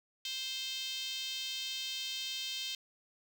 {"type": "tone with high-pass filter", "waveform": "5% pulse", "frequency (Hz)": 523.3, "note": "C5", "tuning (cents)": 0, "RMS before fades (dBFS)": -39, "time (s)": [0.25, 2.75], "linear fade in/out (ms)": 2, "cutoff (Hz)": 3200, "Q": 3.4, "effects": []}